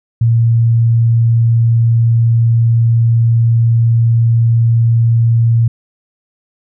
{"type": "tone", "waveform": "sine", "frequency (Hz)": 115.7, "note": "A#2", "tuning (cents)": -13, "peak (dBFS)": -7, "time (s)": [0.21, 5.68], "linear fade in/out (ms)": 5, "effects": []}